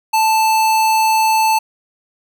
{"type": "tone", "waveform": "square", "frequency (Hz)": 880, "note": "A5", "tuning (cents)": 0, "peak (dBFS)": -12, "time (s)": [0.13, 1.59], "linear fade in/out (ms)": 10, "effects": []}